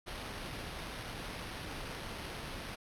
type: noise with sample-and-hold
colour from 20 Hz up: pink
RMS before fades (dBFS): -43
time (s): 0.06-2.76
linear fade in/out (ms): 20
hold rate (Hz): 7350
effects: low-pass 12000 Hz 12 dB/octave